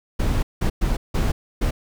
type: noise bursts at uneven times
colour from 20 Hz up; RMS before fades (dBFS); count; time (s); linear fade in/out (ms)
brown; -20; 5; 0.19-0.43 / 0.61-0.7 / 0.81-0.97 / 1.14-1.32 / 1.61-1.71; 10
effects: none